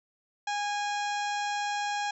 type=harmonic tone with a mistuned harmonic; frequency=822 Hz; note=G#5; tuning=18 cents flat; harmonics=1 / 2 / 3 / 4 / 5 / 6 / 7 / 8 / 9; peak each=-30 / -36 / -40 / -42 / -44 / -46 / -47 / -48 / -49 dBFS; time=0.47-2.11 s; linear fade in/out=5 ms; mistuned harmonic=6; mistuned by=+91 cents; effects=none